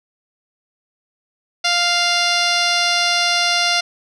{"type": "tone with low-pass filter", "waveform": "10% pulse", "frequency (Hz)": 698.5, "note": "F5", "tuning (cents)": 0, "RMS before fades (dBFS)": -17, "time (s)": [1.64, 3.81], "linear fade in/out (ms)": 10, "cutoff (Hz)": 5900, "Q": 3.6, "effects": []}